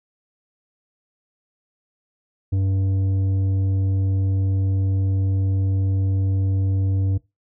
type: tone with tanh clipping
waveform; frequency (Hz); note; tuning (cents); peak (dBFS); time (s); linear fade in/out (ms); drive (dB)
sine; 96.3; G2; -30; -19; 2.52-7.18; 10; 8
effects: noise-tail reverb RT60 0.2 s tail -19 dB re dry